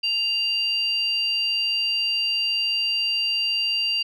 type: tone pair together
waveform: sine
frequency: 2794 / 4699 Hz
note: F7 / D8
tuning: 0 / 0 cents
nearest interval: major sixth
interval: 900 cents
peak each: -22 / -24 dBFS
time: 0.03-4.03 s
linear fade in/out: 10 ms
effects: tanh soft clip ceiling -13 dBFS